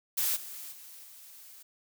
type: noise with level steps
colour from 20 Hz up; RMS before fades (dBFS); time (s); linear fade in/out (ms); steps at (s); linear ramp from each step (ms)
blue; -29 / -43 / -49 / -51; 0.17-1.63; 10; 0.35 / 0.71 / 1.03; 20
effects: none